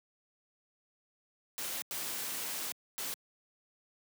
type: noise bursts at uneven times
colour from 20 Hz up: white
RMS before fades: -38 dBFS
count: 3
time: 1.58-1.82 / 1.91-2.72 / 2.98-3.14 s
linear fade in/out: 0 ms
effects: high-pass 150 Hz 12 dB/octave